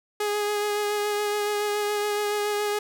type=tone with vibrato; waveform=sawtooth; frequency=415.3 Hz; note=G#4; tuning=in tune; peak=-20 dBFS; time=0.2-2.79 s; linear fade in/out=5 ms; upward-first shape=sine; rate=7.1 Hz; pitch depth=16 cents each way; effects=none